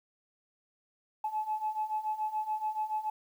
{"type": "beating tone pair", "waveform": "sine", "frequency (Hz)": [856, 863], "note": ["A5", "A5"], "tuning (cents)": [-48, -34], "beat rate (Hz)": 7, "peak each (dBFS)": [-35, -32], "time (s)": [1.24, 3.1], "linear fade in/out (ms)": 5, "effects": ["tanh soft clip ceiling -23 dBFS", "10-bit"]}